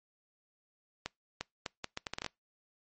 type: accelerating click train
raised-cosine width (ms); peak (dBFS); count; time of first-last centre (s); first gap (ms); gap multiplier
0.2; -18; 11; 1.06-2.263; 350; 0.72
effects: noise-tail reverb RT60 0.2 s tail -26 dB re dry + MP3 32 kbps